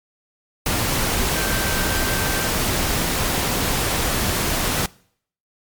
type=tone in noise; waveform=sine; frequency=1560 Hz; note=G6; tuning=9 cents flat; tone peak=-28 dBFS; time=1.36-2.48 s; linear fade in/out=2 ms; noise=pink; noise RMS=-21 dBFS; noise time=0.66-4.86 s; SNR=-10 dB; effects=noise-tail reverb RT60 0.6 s tail -23 dB re dry + MP3 96 kbps